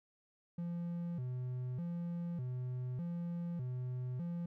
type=tone with vibrato; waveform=triangle; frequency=147.2 Hz; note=D3; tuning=4 cents sharp; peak=-35 dBFS; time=0.58-4.46 s; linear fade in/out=5 ms; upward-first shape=square; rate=0.83 Hz; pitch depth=270 cents each way; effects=none